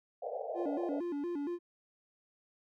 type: band-pass noise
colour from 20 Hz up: pink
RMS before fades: -39 dBFS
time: 0.22-1 s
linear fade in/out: 10 ms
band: 460 to 770 Hz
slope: 96 dB/octave
type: tone with vibrato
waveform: triangle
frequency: 315.9 Hz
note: D#4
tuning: 26 cents sharp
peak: -32 dBFS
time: 0.54-1.59 s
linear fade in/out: 50 ms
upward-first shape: square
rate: 4.3 Hz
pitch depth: 170 cents each way
effects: none